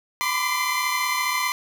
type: tone cluster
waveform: 25% pulse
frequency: 994 / 1029 / 1176 / 2070 Hz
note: B5 / C6 / D6 / C7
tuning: +11 / -29 / +2 / -19 cents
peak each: -24 dBFS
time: 0.21-1.52 s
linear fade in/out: 0 ms
effects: none